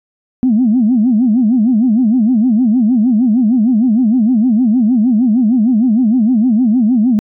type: tone with vibrato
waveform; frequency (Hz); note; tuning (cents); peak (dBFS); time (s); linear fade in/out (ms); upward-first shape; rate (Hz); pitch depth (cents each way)
sine; 233.1; A#3; 0; -7; 0.43-7.19; 0; sine; 6.5; 210
effects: tanh soft clip ceiling -3 dBFS